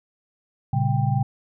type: tone cluster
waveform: sine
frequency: 116.2 / 138.9 / 194.9 / 789 Hz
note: A#2 / C#3 / G3 / G5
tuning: -5 / +4 / -10 / +11 cents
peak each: -22 / -22 / -30 / -28 dBFS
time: 0.73-1.23 s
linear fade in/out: 5 ms
effects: none